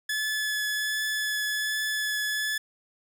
sawtooth tone with vibrato, 1718 Hz, A6, 42 cents flat, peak -23 dBFS, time 0.09-2.58 s, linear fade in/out 5 ms, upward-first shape triangle, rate 1.3 Hz, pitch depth 11 cents each way, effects none

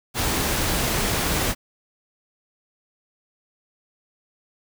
pink noise, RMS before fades -23 dBFS, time 0.14-1.55 s, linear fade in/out 50 ms, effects none

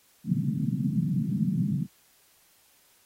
white band-pass noise, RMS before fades -27 dBFS, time 0.24-1.87 s, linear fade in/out 50 ms, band 130 to 230 Hz, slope 48 dB/octave, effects white hiss -62 dBFS RMS until 3.05 s + AAC 48 kbps

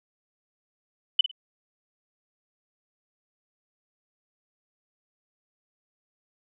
sine tone with echo, 2998 Hz, F#7, 22 cents sharp, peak -13 dBFS, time 1.19-1.21 s, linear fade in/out 5 ms, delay 52 ms, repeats 2, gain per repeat -13 dB, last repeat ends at 1.314 s, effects none

